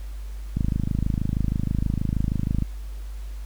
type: click train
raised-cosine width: 5 ms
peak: -11 dBFS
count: 55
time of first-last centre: 0.57-2.623 s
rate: 26.3 Hz
effects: added 50 Hz sine -31 dBFS peak until 3.45 s + pink hiss -52 dBFS RMS until 3.45 s